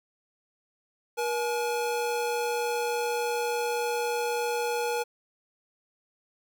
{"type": "tone pair together", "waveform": "square", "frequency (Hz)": [477.6, 851], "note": ["A#4", "G#5"], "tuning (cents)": [42, 42], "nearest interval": "minor seventh", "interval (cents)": 1000, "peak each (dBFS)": [-29, -32], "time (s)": [1.17, 5.04], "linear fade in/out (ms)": 20, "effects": []}